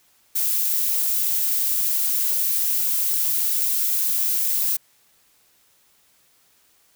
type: noise with amplitude modulation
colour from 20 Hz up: violet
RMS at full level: -20 dBFS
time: 0.35-4.77 s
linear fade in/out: 10 ms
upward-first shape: sine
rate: 219 Hz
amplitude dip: 35%
effects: white hiss -60 dBFS RMS until 6.95 s